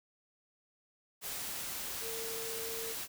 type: tone in noise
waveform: sine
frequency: 453.6 Hz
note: A#4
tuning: 47 cents flat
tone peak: -42 dBFS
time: 2-2.96 s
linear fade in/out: 50 ms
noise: white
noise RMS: -40 dBFS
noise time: 1.21-3.08 s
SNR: -5 dB
effects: none